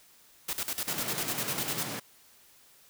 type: noise with tremolo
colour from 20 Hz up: white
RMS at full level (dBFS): -32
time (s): 0.48-1.84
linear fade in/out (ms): 10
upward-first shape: square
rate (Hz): 10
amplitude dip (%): 80
type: high-pass noise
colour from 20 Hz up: pink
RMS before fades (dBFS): -37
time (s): 0.87-2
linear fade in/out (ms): 10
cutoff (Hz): 110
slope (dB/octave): 96
effects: white hiss -59 dBFS RMS until 2.89 s